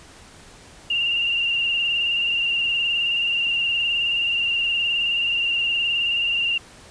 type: tone with vibrato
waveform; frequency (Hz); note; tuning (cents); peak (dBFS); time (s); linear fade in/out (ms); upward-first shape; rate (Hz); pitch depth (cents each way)
sine; 2791; F7; -2; -19; 0.9-6.58; 5; sine; 19; 37
effects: pink hiss -46 dBFS RMS until 6.9 s + resampled to 22050 Hz